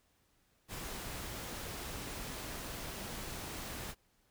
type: tone in noise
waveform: sine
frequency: 280 Hz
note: C#4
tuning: 18 cents sharp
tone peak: -50 dBFS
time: 1.95-2.16 s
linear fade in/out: 50 ms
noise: pink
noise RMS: -43 dBFS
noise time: 0.68-3.95 s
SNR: -10 dB
effects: pink hiss -73 dBFS RMS until 4.3 s